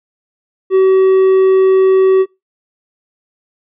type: tone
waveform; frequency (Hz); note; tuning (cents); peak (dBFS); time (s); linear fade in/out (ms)
triangle; 380; F#4; +46; -4; 0.7-2.26; 50
effects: noise-tail reverb RT60 0.2 s tail -22 dB re dry + resampled to 8000 Hz